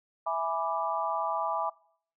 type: chord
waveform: sine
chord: E dominant seventh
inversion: none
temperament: equal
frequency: 659.3 / 830.6 / 987.8 / 1174.7 Hz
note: E5 / G#5 / B5 / D6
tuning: 0 / 0 / 0 / 0 cents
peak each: -33 dBFS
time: 0.26-1.7 s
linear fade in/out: 10 ms
effects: noise-tail reverb RT60 0.6 s tail -23 dB re dry